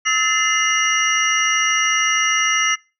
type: tone cluster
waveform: sine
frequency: 1297 / 1763 / 2069 / 2856 / 5810 Hz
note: E6 / A6 / C7 / F7 / F#8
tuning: -28 / +3 / -20 / +38 / -32 cents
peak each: -21 / -25 / -19 / -22 / -21 dBFS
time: 0.05-2.76 s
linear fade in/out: 20 ms
effects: noise-tail reverb RT60 0.3 s tail -24 dB re dry + tanh soft clip ceiling -4 dBFS

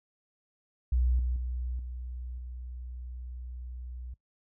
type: tone with level steps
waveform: sine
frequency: 61.74 Hz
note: B1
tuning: in tune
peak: -23 / -27 / -31 / -36 / -38 dBFS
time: 0.92-4.14 s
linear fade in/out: 5 ms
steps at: 1.19 / 1.36 / 1.79 / 2.38 s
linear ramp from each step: 2 ms
effects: noise-tail reverb RT60 0.1 s tail -19 dB re dry

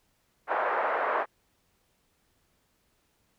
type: band-pass noise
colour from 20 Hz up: pink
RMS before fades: -28 dBFS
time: 0.47-1.26 s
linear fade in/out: 50 ms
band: 530 to 1600 Hz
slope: 24 dB/octave
effects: pink hiss -71 dBFS RMS until 3.38 s

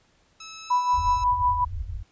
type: tone with pitch glide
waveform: 5% pulse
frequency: 1300 to 1309.8 Hz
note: E6 to E6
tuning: -24 to -11 cents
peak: -25 dBFS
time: 0.4-1.24 s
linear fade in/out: 5 ms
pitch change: +13 cents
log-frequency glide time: 0.63-0.71 s
type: tone with tremolo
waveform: sine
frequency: 987.8 Hz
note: B5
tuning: in tune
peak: -17 dBFS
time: 0.7-1.65 s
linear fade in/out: 10 ms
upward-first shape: sine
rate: 5.5 Hz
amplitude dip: 60%
type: low-pass noise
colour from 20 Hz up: white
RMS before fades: -32 dBFS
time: 0.93-2.03 s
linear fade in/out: 10 ms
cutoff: 100 Hz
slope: 96 dB/octave
effects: pink hiss -63 dBFS RMS until 2.11 s + resampled to 16000 Hz

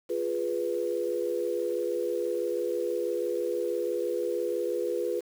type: chord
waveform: sine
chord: F diminished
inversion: none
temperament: equal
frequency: 349.2 / 415.3 / 493.9 Hz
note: F4 / Ab4 / Cb5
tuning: 0 / 0 / 0 cents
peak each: -32 / -32 / -30 dBFS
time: 0.09-5.21 s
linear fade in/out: 20 ms
effects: 8-bit

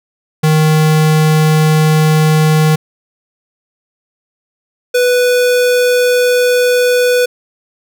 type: tone pair in turn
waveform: square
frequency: 155.6 / 494 Hz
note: D#3 / B4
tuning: 0 / 0 cents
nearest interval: octave + minor sixth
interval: 2000 cents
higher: second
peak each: -8 / -9 dBFS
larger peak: first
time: 0.43-2.76 / 4.94-7.26 s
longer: first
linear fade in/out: 10 ms
effects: none

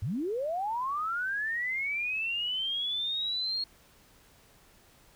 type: linear sweep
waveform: sine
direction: up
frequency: 82.41 to 4296 Hz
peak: -29 dBFS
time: 0.02-3.64 s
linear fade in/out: 5 ms
effects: pink hiss -60 dBFS RMS until 5.15 s

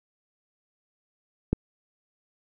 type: click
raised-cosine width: 3 ms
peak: -9 dBFS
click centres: 1.53 s
effects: none

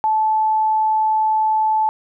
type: tone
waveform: sine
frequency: 870 Hz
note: A5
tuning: 20 cents flat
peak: -14 dBFS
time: 0.04-1.89 s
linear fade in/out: 0 ms
effects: none

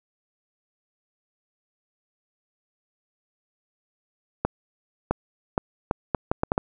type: accelerating click train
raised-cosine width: 1 ms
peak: -7 dBFS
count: 9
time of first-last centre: 4.45-6.579 s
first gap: 660 ms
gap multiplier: 0.71
effects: none

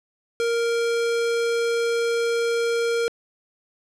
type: tone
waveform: square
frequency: 466.2 Hz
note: A#4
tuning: in tune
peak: -21 dBFS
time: 0.4-3.08 s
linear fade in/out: 0 ms
effects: low-pass 8000 Hz 12 dB/octave

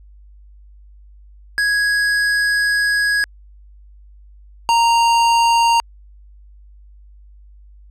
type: tone pair in turn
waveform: square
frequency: 1661.2 / 929.1 Hz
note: G#6 / A#5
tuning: 0 / -6 cents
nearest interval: minor seventh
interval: 1006 cents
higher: first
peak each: -15 / -12 dBFS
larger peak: second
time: 1.58-3.24 / 4.69-5.8 s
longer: first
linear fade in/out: 0 ms
effects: added 50 Hz sine -41 dBFS peak until 7.9 s + low-pass 8000 Hz 12 dB/octave

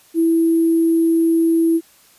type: tone with sample-and-hold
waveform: sine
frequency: 329.6 Hz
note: E4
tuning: in tune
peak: -12 dBFS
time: 0.14-1.81 s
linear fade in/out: 50 ms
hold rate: 11025 Hz
effects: white hiss -51 dBFS RMS until 2.18 s + resampled to 32000 Hz

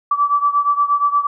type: beating tone pair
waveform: sine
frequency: 1154 / 1162.5 Hz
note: D6 / D6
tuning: -31 / -18 cents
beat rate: 8.5 Hz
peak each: -15 / -18 dBFS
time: 0.11-1.27 s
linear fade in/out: 5 ms
effects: none

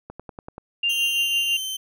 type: click train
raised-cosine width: 1 ms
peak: -22 dBFS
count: 6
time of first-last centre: 0.1-0.581 s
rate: 10.4 Hz
type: tone with tremolo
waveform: sine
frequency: 2794 Hz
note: F7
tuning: in tune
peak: -18 dBFS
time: 0.83-1.57 s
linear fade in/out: 5 ms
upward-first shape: triangle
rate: 6 Hz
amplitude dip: 50%
type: tone with pitch glide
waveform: sawtooth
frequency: 3133 to 3093 Hz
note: G7 to G7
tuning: -2 to -24 cents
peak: -24 dBFS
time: 0.89-1.77 s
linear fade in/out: 10 ms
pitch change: -22 cents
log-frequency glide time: 1.04-1.34 s
effects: none

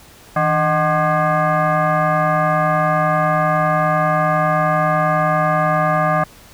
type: tone with frequency modulation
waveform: sine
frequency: 293.7 Hz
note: D4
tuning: in tune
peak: -13 dBFS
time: 0.36-6.24 s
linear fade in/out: 5 ms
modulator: 455 Hz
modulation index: 2.7
effects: pink hiss -44 dBFS RMS until 6.53 s

